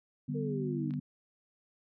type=chord; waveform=sine; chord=G major; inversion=second; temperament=equal with one note detuned; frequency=146.83 / 193.52 / 246.9 Hz; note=D3 / G3 / B3; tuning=0 / -22 / 0 cents; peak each=-35 / -40 / -36 dBFS; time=0.28-1 s; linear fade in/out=10 ms
type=linear sweep; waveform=sine; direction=down; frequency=466.2 to 293.7 Hz; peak=-36 dBFS; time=0.34-0.92 s; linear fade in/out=20 ms
type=clicks; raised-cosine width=0.3 ms; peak=-39 dBFS; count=2; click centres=0.908 / 0.938 s
effects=none